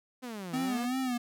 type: exponential two-way sweep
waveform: sawtooth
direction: down then up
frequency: 261.6 to 156.6 to 261.6 Hz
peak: -34 dBFS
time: 0.22-0.86 s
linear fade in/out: 20 ms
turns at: 0.56 s
type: tone with vibrato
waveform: square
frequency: 251.2 Hz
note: B3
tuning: 30 cents sharp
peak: -30 dBFS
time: 0.53-1.18 s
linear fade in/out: 10 ms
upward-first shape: sine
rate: 2.7 Hz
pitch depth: 84 cents each way
effects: none